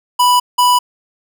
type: tone pair in turn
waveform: square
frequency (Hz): 987 / 987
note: B5 / B5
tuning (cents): -1 / -1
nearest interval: unison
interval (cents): 0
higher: neither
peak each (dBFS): -9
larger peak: neither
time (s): 0.19-0.4 / 0.58-0.79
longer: neither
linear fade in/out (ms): 10
effects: none